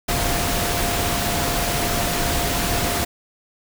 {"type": "tone in noise", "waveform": "sine", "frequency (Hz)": 698.5, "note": "F5", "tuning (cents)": 0, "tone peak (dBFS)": -28, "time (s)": [0.08, 3.05], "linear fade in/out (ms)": 10, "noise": "pink", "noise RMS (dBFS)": -22, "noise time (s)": [0.08, 3.05], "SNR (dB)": -9, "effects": []}